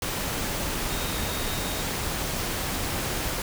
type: tone in noise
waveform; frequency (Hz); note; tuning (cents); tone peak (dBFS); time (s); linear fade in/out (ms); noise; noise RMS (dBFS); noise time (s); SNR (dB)
sine; 3729; A#7; 0; -39; 0.89-1.82; 2; pink; -29; 0.02-3.42; -13
effects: none